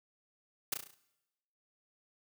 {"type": "noise with echo", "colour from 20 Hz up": "white", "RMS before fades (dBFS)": -32, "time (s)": [0.72, 0.74], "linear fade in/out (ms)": 5, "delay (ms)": 34, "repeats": 6, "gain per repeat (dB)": -5, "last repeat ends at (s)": 0.944, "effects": ["noise-tail reverb RT60 1.0 s tail -21 dB re dry", "high-pass 100 Hz 12 dB/octave"]}